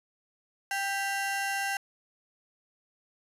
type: ring-modulated tone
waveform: 30% pulse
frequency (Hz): 1183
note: D6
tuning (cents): +12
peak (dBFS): -23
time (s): 0.71-1.77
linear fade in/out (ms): 2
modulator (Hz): 393
effects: resampled to 32000 Hz